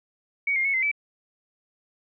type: tone with pitch steps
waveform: sine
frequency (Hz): 2245 / 2121 / 2203 / 2067 / 2307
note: C#7 / C7 / C#7 / C7 / D7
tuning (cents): +21 / +23 / -11 / -22 / -31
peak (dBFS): -21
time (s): 0.47-0.915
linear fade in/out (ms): 5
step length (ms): 89
effects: none